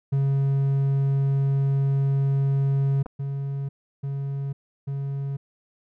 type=tone; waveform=triangle; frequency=137.6 Hz; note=C#3; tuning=12 cents flat; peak=-17 dBFS; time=0.12-3.03 s; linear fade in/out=10 ms
type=clicks; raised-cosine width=1 ms; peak=-24 dBFS; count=2; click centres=3.06 / 3.064 s
type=tone bursts; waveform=triangle; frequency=138.59 Hz; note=C#3; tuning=in tune; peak=-24 dBFS; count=3; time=3.19-5.37 s; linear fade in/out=10 ms; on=500 ms; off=340 ms
effects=none